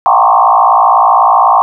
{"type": "tone with frequency modulation", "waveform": "sine", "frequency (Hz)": 924, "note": "A#5", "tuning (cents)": -16, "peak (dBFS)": -4, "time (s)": [0.06, 1.62], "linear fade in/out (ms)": 0, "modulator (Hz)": 56, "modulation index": 3.9, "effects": []}